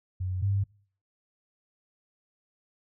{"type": "tone pair in turn", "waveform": "sine", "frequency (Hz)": [92.3, 99.07], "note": ["F#2", "G2"], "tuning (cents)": [-4, 19], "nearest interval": "minor second", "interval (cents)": 123, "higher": "second", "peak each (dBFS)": [-28, -23], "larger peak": "second", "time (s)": [[0.2, 0.42], [0.42, 0.64]], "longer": "neither", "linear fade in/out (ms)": 10, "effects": ["noise-tail reverb RT60 0.5 s tail -26 dB re dry"]}